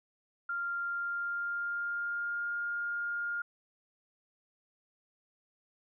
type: tone with pitch glide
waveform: sine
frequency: 1393 to 1412.4 Hz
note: F6 to F6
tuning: -5 to +19 cents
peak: -32 dBFS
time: 0.49-3.42 s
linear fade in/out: 5 ms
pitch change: +24 cents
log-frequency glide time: 0.8-2.52 s
effects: none